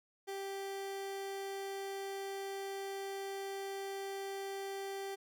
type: tone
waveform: 30% pulse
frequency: 392 Hz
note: G4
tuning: in tune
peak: -37 dBFS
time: 0.27-5.16 s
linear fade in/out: 20 ms
effects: none